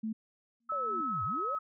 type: tone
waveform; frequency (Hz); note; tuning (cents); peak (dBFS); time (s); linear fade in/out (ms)
sine; 220; A3; 0; -32; 0.03-0.13; 10
type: tone with exponential growth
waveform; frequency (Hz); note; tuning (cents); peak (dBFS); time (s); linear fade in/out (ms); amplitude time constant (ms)
sine; 233.1; A#3; 0; -39; 0.6-1.01; 5; 87
type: tone with pitch glide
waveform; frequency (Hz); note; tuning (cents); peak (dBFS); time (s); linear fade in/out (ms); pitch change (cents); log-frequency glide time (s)
sine; 1300 to 1282.1; E6 to E6; -24 to -48; -31; 0.69-1.59; 10; -24; 0.96-1.29
type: linear two-way sweep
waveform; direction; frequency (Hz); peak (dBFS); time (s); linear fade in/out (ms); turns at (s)
sine; down then up; 603 to 86.4 to 603; -38; 0.72-1.55; 0; 1.24
effects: none